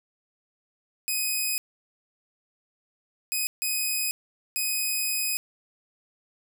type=tone bursts at uneven times; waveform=5% pulse; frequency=2510 Hz; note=D#7; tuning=15 cents sharp; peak=-16 dBFS; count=4; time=1.08-1.58 / 3.32-3.47 / 3.62-4.11 / 4.56-5.37 s; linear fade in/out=0 ms; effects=none